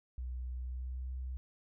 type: tone with pitch glide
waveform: sine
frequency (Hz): 62.3 to 63.98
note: B1 to C2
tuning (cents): +16 to -38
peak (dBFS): -37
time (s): 0.18-1.37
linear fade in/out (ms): 0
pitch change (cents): +46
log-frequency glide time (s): 0.55-1.1
effects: none